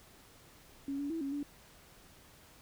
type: tone with pitch steps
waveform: sine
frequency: 277.2 / 285.1 / 327.1 / 276 / 288.3 Hz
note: C#4 / C#4 / E4 / C#4 / D4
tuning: 0 / +49 / -13 / -7 / -32 cents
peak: -34 dBFS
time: 0.88-1.43 s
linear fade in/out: 2 ms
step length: 110 ms
effects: pink hiss -59 dBFS RMS until 2.61 s